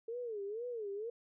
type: tone with vibrato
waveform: sine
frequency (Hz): 441.9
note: A4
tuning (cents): +7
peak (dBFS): -38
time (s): 0.08-1.1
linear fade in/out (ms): 5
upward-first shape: sine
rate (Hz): 2.1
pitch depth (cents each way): 190
effects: none